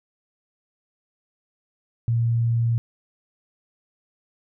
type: tone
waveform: sine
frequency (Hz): 116.54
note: A#2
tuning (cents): 0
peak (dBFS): -18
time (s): 2.08-2.78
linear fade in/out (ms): 0
effects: none